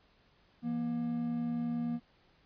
triangle tone pair together, 167.1 / 237.5 Hz, E3 / A#3, +24 / +33 cents, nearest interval tritone, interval 609 cents, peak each -38 / -30 dBFS, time 0.62-2 s, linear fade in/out 50 ms, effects pink hiss -67 dBFS RMS until 2.45 s + resampled to 11025 Hz

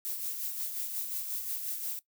violet noise with tremolo, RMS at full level -34 dBFS, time 0.05-1.99 s, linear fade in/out 0 ms, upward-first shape sine, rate 5.6 Hz, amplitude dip 45%, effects noise-tail reverb RT60 0.1 s tail -18 dB re dry

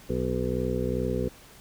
harmonic tone, 62.5 Hz, B1, 21 cents sharp, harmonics 1 / 2 / 3 / 4 / 6 / 7 / 8, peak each -33 / -33 / -33 / -33 / -33 / -33 / -33 dBFS, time 0.09-1.29 s, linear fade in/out 10 ms, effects pink hiss -51 dBFS RMS until 1.6 s

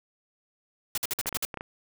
white noise bursts, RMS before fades -29 dBFS, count 7, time 0.95-1.451 s, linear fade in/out 2 ms, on 27 ms, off 52 ms
clicks, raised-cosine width 0.5 ms, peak -20 dBFS, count 7, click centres 1.189 / 1.259 / 1.327 / 1.368 / 1.542 / 1.573 / 1.609 s
effects none

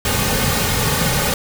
pink noise with comb filter, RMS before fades -18 dBFS, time 0.05-1.34 s, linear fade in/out 2 ms, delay 3 ms, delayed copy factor -0.65, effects none

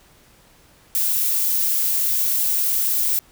violet noise, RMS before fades -20 dBFS, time 0.95-3.19 s, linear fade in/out 0 ms, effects pink hiss -53 dBFS RMS until 3.31 s

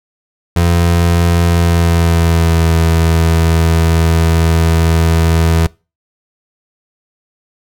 30% pulse tone with pitch glide, 85.5 to 82.21 Hz, F2 to E2, -36 to -4 cents, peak -6 dBFS, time 0.56-5.67 s, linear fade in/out 5 ms, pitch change -68 cents, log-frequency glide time 1.45-2.71 s, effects noise-tail reverb RT60 0.3 s tail -24 dB re dry

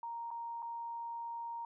sine tone with dropouts, 932.3 Hz, A#5, in tune, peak -39 dBFS, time 0.03-1.65 s, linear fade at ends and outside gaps 2 ms, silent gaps 0.306-0.312 / 0.622-0.626 s, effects none

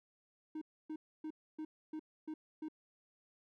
triangle tone bursts, 311.1 Hz, D#4, in tune, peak -38 dBFS, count 7, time 0.55-2.685 s, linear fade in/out 5 ms, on 65 ms, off 280 ms, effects none

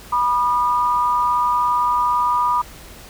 sine tone pair together, 978 / 1215.6 Hz, B5 / D#6, -17 / -41 cents, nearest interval major third, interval 376 cents, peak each -17 / -19 dBFS, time 0.12-2.62 s, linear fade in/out 10 ms, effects added 50 Hz sine -43 dBFS peak until 3.09 s + pink hiss -41 dBFS RMS until 3.09 s

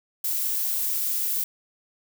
violet noise, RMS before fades -26 dBFS, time 0.24-1.44 s, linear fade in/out 5 ms, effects none

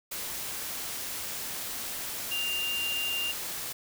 sine tone in noise, 2794 Hz, F7, in tune, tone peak -29 dBFS, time 2.31-3.32 s, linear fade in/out 10 ms, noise white, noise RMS -36 dBFS, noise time 0.11-3.73 s, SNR +4 dB, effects none

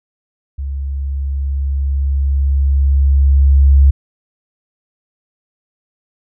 sine tone with level ramp, 68.9 Hz, C#2, 10 cents flat, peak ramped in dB -19 to -4 dBFS, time 0.58-3.91 s, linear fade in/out 10 ms, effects none

